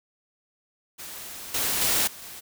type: noise with level steps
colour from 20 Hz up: white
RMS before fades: -39 / -26 / -23 / -43 / -41 dBFS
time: 0.98-2.41 s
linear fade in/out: 20 ms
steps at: 1.54 / 1.81 / 2.07 / 2.22 s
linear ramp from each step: 5 ms
effects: none

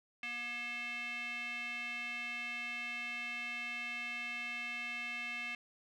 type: tone with band-pass filter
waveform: square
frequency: 239.8 Hz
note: A#3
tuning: 49 cents sharp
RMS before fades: -41 dBFS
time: 0.23-5.55 s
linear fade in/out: 2 ms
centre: 2400 Hz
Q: 8.6
effects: none

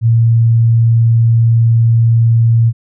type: tone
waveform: sine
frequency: 115.2 Hz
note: A#2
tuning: 20 cents flat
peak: -6 dBFS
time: 0.01-2.73 s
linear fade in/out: 50 ms
effects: none

